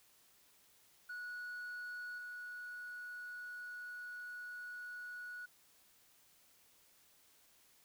sine tone with level steps, 1465 Hz, F#6, 18 cents flat, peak -40 / -43 dBFS, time 1.09-5.46 s, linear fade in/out 10 ms, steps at 2.18 s, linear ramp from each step 2 ms, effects tanh soft clip ceiling -42 dBFS + white hiss -68 dBFS RMS until 7.84 s

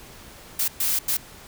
blue noise bursts at uneven times, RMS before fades -23 dBFS, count 3, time 0.59-0.68 / 0.8-0.99 / 1.08-1.17 s, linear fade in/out 5 ms, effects pink hiss -45 dBFS RMS until 1.47 s

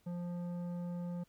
sine tone with tanh clipping, 175.1 Hz, F3, 5 cents sharp, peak -39 dBFS, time 0.06-1.24 s, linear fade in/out 10 ms, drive 11 dB, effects pink hiss -72 dBFS RMS until 1.28 s

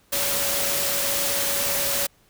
sine tone in noise, 562 Hz, C#5, 24 cents sharp, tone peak -32 dBFS, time 0.12-2.07 s, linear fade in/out 10 ms, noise white, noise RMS -24 dBFS, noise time 0.12-2.07 s, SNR -11 dB, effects pink hiss -60 dBFS RMS until 2.29 s

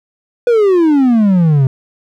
triangle exponential sweep, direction down, 494.2 to 128.7 Hz, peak -5 dBFS, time 0.47-1.67 s, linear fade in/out 2 ms, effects none

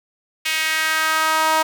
sawtooth tone with high-pass filter sweep, 316.2 Hz, D#4, 28 cents sharp, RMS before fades -19 dBFS, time 0.45-1.63 s, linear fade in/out 10 ms, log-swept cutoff 2400 to 870 Hz, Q 2.3, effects none

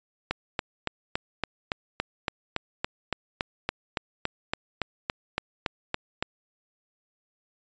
click train, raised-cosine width 0.3 ms, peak -10 dBFS, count 22, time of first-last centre 0.31-6.225 s, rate 3.55 Hz, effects resampled to 16000 Hz

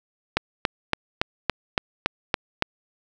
click train, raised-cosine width 0.3 ms, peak -3 dBFS, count 9, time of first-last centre 0.37-2.624 s, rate 3.55 Hz, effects none

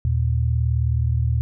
sine tone pair together, 78.2 / 117.17 Hz, D#2 / A#2, +9 / +9 cents, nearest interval perfect fifth, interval 700 cents, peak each -20 dBFS, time 0.05-1.41 s, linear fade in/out 0 ms, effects none

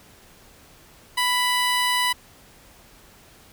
15% pulse tone, 990 Hz, B5, 4 cents sharp, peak -13 dBFS, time 1.17-2.13 s, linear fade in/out 10 ms, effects pink hiss -51 dBFS RMS until 3.52 s

